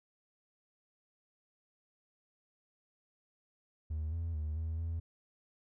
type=tone with pitch steps; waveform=triangle; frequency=77.8 / 83.5 / 76.8 / 80.7 / 82.8 Hz; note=D#2 / E2 / D#2 / E2 / E2; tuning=0 / +23 / -22 / -36 / +8 cents; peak=-31 dBFS; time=3.9-5 s; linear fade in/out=10 ms; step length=220 ms; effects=tanh soft clip ceiling -29 dBFS